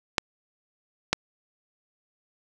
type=clicks; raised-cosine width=0.2 ms; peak=-3 dBFS; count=2; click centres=0.182 / 1.13 s; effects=none